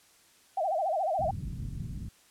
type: tone with vibrato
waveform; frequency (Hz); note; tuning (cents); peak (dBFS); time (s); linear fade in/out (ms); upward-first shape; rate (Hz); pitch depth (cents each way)
sine; 698.5; F5; 0; -26; 0.57-1.31; 5; sine; 14; 220
type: low-pass noise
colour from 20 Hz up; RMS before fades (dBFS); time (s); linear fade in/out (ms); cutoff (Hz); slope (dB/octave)
white; -37; 1.19-2.09; 5; 170; 24
effects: white hiss -61 dBFS RMS until 2.3 s + low-pass 11000 Hz 12 dB/octave